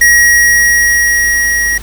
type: tone with level ramp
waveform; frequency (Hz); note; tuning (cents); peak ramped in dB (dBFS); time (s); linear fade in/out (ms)
square; 1900; A#6; +33; -4 to -11; 0.01-1.78; 5
effects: added 50 Hz sine -26 dBFS peak until 1.82 s + pink hiss -32 dBFS RMS until 1.82 s